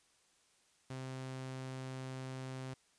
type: tone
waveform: sawtooth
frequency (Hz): 130.81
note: C3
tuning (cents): 0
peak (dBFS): -38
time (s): 0.9-2.74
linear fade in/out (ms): 5
effects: white hiss -71 dBFS RMS until 2.98 s + resampled to 22050 Hz